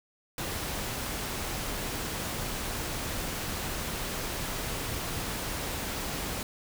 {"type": "noise", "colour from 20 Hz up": "pink", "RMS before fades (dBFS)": -34, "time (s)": [0.38, 6.43], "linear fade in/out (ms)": 2, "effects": []}